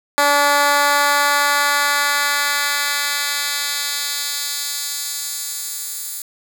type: tone with high-pass filter sweep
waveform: 10% pulse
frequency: 287.7 Hz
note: D4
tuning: 36 cents flat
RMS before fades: -19 dBFS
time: 0.18-6.22 s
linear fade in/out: 0 ms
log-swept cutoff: 590 to 9200 Hz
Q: 0.87
effects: 7-bit